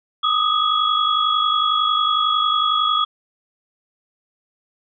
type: tone cluster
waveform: sine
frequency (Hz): 1217 / 1268 / 3346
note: D#6 / D#6 / G#7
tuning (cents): -39 / +32 / +12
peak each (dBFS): -20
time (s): 0.23-3.05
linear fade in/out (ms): 10
effects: none